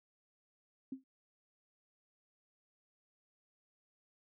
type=tone with exponential decay; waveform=sine; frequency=264.4 Hz; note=C4; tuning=18 cents sharp; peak=-36 dBFS; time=0.92-1.04 s; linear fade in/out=5 ms; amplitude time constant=24 ms; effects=none